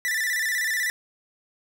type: tone with vibrato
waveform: 45% pulse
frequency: 1868 Hz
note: A#6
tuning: 3 cents sharp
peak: -23 dBFS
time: 0.05-0.9 s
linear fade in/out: 0 ms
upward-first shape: square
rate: 16 Hz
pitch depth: 85 cents each way
effects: none